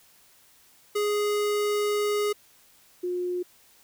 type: tone pair in turn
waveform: square / sine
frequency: 415.3 / 358 Hz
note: G#4 / F4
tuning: 0 / +43 cents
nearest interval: minor third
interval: 257 cents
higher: first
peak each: -24 / -26 dBFS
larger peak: first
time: 0.95-2.33 / 3.03-3.43 s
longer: first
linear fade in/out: 10 ms
effects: white hiss -58 dBFS RMS until 3.83 s